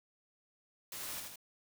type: noise with echo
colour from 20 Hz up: white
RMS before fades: -44 dBFS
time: 0.92-1.2 s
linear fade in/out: 2 ms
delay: 79 ms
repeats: 2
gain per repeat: -3 dB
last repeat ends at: 1.358 s
effects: none